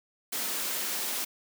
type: high-pass noise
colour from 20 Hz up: white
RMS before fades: -32 dBFS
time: 0.32-1.25 s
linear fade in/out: 10 ms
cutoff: 180 Hz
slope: 96 dB/octave
effects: none